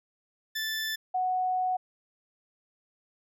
20% pulse / sine tone pair in turn, 1758 / 739.1 Hz, A6 / F#5, -2 / -2 cents, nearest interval octave + minor third, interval 1500 cents, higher first, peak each -25 dBFS, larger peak neither, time 0.55-0.96 / 1.14-1.77 s, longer second, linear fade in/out 10 ms, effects none

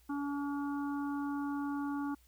harmonic tone, 284.7 Hz, C#4, 46 cents sharp, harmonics 1 / 3 / 4 / 5, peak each -34 / -44 / -46 / -48 dBFS, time 0.09-2.15 s, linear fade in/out 10 ms, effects added 60 Hz sine -63 dBFS peak until 2.27 s + white hiss -69 dBFS RMS until 2.27 s

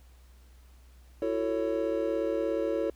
triangle chord, F# minor seventh, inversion third, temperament just, 333 / 370 / 444 / 555 Hz, E4 / F#4 / A4 / C#5, +18 / 0 / +16 / +2 cents, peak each -30 / -35 / -30 / -29 dBFS, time 1.22-2.9 s, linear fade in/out 2 ms, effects added 62 Hz sine -52 dBFS peak until 2.95 s + pink hiss -64 dBFS RMS until 2.95 s

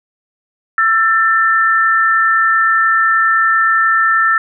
sine tone pair together, 1335 / 1782 Hz, E6 / A6, +22 / +22 cents, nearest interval perfect fourth, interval 500 cents, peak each -12 dBFS, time 0.78-4.38 s, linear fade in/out 2 ms, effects none

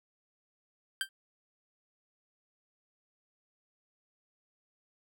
25% pulse tone with exponential decay, 1576 Hz, G6, 9 cents sharp, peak -22 dBFS, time 1.01-1.09 s, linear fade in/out 1 ms, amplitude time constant 17 ms, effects none

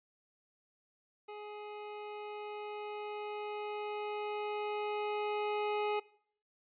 25% pulse tone with level ramp, 418.6 Hz, G#4, 14 cents sharp, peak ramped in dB -40 to -27 dBFS, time 1.28-6 s, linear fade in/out 10 ms, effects noise-tail reverb RT60 0.6 s tail -22 dB re dry + resampled to 8000 Hz

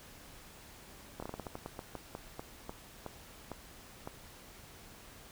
slowing click train, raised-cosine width 1 ms, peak -26 dBFS, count 17, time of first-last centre 1.2-4.075 s, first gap 25 ms, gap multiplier 1.23, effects pink hiss -54 dBFS RMS until 5.31 s

